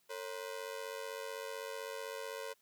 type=ring-modulated tone; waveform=sawtooth; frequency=500 Hz; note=B4; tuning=21 cents sharp; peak=-34 dBFS; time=0.09-2.54 s; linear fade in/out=20 ms; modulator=47.9 Hz; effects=white hiss -73 dBFS RMS until 2.61 s + high-pass 60 Hz 12 dB/octave